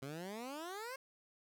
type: exponential sweep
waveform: 15% pulse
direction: up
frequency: 130.81 to 546 Hz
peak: -37 dBFS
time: 0.02-0.96 s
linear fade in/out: 5 ms
effects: none